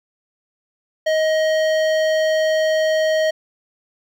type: tone with hard clipping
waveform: triangle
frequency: 629 Hz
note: D#5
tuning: 19 cents sharp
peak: -17 dBFS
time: 1.06-3.31 s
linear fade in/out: 10 ms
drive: 18 dB
effects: none